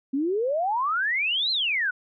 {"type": "exponential two-way sweep", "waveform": "sine", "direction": "up then down", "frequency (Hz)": [260, 4229, 1434], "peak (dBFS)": -22, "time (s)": [0.13, 1.91], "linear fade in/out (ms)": 10, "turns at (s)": 1.51, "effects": []}